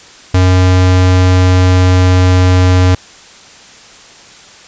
square tone with pitch glide, 92 to 91.47 Hz, F#2 to F#2, -9 to -19 cents, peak -6 dBFS, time 0.34-2.95 s, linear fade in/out 5 ms, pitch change -10 cents, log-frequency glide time 0.53-2.78 s, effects white hiss -37 dBFS RMS until 4.67 s + resampled to 16000 Hz

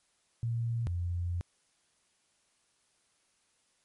sine tone pair in turn, 116.54 / 87.42 Hz, A#2 / F2, 0 / +2 cents, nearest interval perfect fourth, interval 498 cents, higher first, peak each -29 / -30 dBFS, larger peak first, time 0.43-0.87 / 0.87-1.41 s, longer second, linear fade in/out 0 ms, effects white hiss -72 dBFS RMS until 3.84 s + MP3 48 kbps

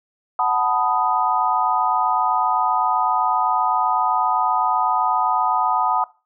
sine chord, B dominant seventh, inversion second, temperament equal, 740 / 880 / 987.8 / 1244.5 Hz, F#5 / A5 / B5 / D#6, 0 / 0 / 0 / 0 cents, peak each -22 dBFS, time 0.39-6.04 s, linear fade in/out 2 ms, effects noise-tail reverb RT60 0.3 s tail -20 dB re dry

